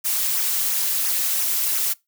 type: noise with flanger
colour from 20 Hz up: blue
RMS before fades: -22 dBFS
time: 0.04-1.94 s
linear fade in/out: 20 ms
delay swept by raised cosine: 0.23 to 4.83 ms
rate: 2.9 Hz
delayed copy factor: -0.7
effects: noise-tail reverb RT60 0.2 s tail -23 dB re dry